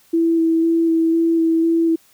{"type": "tone with vibrato", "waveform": "sine", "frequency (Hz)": 329.1, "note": "E4", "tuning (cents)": -3, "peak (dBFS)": -13, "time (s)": [0.13, 1.96], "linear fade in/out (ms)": 10, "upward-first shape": "square", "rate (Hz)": 2, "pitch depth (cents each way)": 12, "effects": ["white hiss -54 dBFS RMS until 2.13 s"]}